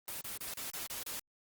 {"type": "noise bursts", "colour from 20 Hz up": "white", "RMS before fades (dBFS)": -41, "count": 7, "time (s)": [0.08, 1.194], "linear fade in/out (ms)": 0, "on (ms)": 130, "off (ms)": 34, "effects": ["Opus 24 kbps"]}